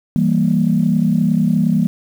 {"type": "chord", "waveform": "sine", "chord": "E diminished", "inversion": "none", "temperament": "equal", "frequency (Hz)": [164.81, 196, 233.1], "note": ["E3", "G3", "Bb3"], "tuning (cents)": [0, 0, 0], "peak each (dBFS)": -16, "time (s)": [0.16, 1.87], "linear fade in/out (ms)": 0, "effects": ["tanh soft clip ceiling -3 dBFS", "7-bit"]}